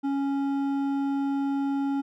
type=tone with hard clipping; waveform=sine; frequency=277.2 Hz; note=C#4; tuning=in tune; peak=-26 dBFS; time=0.03-2.02 s; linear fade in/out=20 ms; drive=8 dB; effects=none

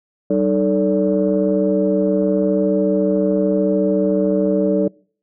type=tone cluster; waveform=sine; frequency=192.8 / 306.4 / 440.2 / 573 Hz; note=G3 / D#4 / A4 / D5; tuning=-28 / -27 / +1 / -43 cents; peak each=-19 dBFS; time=0.3-4.88 s; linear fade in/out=5 ms; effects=noise-tail reverb RT60 0.5 s tail -26 dB re dry + tanh soft clip ceiling -5 dBFS

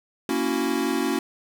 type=chord; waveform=square; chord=F# dominant seventh; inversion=first; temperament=equal with one note detuned; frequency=233.1 / 278 / 329.6 / 370 Hz; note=A#3 / C#4 / E4 / F#4; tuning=0 / +5 / 0 / 0 cents; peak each=-30 / -27 / -29 / -29 dBFS; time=0.29-1.19 s; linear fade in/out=2 ms; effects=none

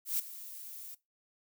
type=noise with ADSR envelope; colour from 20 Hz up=violet; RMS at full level=-30 dBFS; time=0.05-0.95 s; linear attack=140 ms; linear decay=12 ms; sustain=-16 dB; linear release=9 ms; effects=noise-tail reverb RT60 0.2 s tail -19 dB re dry

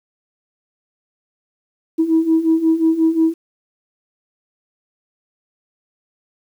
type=beating tone pair; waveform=sine; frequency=320 / 325.6 Hz; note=D#4 / E4; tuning=+49 / -21 cents; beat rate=5.6 Hz; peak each=-17 / -13 dBFS; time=1.98-3.34 s; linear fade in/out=20 ms; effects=tanh soft clip ceiling -6 dBFS + 8-bit

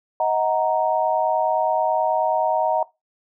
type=chord; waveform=sine; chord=D# minor; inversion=none; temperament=equal with one note detuned; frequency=630.6 / 740 / 932.3 Hz; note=D#5 / F#5 / A#5; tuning=+23 / 0 / 0 cents; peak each=-22 dBFS; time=0.2-2.83 s; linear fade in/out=2 ms; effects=noise-tail reverb RT60 0.2 s tail -19 dB re dry

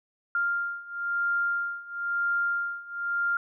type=beating tone pair; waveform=sine; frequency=1396.9 / 1397.9 Hz; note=F6 / F6; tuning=0 / +1 cents; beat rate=1 Hz; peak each=-30 / -28 dBFS; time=0.35-3.37 s; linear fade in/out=2 ms; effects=none

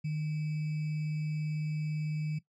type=tone with sample-and-hold; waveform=sine; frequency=153 Hz; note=D#3; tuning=29 cents flat; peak=-30 dBFS; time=0.04-2.39 s; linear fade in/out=10 ms; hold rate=2450 Hz; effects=noise-tail reverb RT60 0.1 s tail -17 dB re dry + low-pass 5000 Hz 12 dB/octave

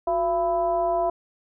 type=tone with frequency modulation; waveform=sine; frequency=679 Hz; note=F5; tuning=49 cents flat; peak=-20 dBFS; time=0.07-1.1 s; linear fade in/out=5 ms; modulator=315 Hz; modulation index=0.75; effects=none

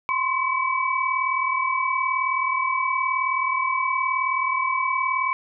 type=tone cluster; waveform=sine; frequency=1031 / 1070 / 2284 Hz; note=C6 / C6 / D7; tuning=-26 / +38 / -49 cents; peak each=-25 dBFS; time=0.09-5.33 s; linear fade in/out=0 ms; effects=none

